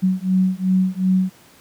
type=beating tone pair; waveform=sine; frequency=185.3 / 188 Hz; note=F#3 / F#3; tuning=+3 / +28 cents; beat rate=2.7 Hz; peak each=-18 dBFS; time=0.02-1.3 s; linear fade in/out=20 ms; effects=pink hiss -49 dBFS RMS until 1.6 s + high-pass 100 Hz 12 dB/octave